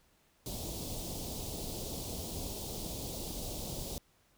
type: band-stop noise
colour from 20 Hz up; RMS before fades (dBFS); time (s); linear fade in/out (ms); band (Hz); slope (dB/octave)
pink; -40; 0.46-3.98; 0; 760 to 3500; 24
effects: pink hiss -69 dBFS RMS until 4.37 s